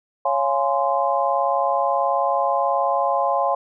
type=chord; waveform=sine; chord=Db major seventh; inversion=none; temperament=just; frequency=554.4 / 693 / 831.5 / 1039.4 Hz; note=Db5 / F5 / Ab5 / C6; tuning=0 / -14 / +2 / -12 cents; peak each=-23 dBFS; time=0.25-3.55 s; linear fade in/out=5 ms; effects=none